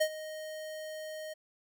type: tone with ADSR envelope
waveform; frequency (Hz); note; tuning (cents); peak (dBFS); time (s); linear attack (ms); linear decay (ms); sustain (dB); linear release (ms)
square; 622.3; D#5; 0; -24; 0-1.34; 14; 69; -16; 13
effects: none